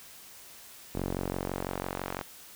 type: tone with band-pass filter sweep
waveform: sawtooth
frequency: 45.99 Hz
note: F#1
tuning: 10 cents flat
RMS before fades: -35 dBFS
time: 0.94-2.23 s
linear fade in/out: 20 ms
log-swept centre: 330 to 1200 Hz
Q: 0.71
effects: white hiss -50 dBFS RMS until 2.55 s